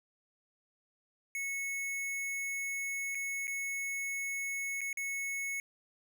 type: tone with dropouts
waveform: square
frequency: 2200 Hz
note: C#7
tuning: 14 cents flat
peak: -35 dBFS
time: 1.35-5.6 s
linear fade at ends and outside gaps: 1 ms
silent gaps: 3.148-3.152 / 3.471-3.478 / 4.808-4.814 / 4.929-4.972 s
effects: none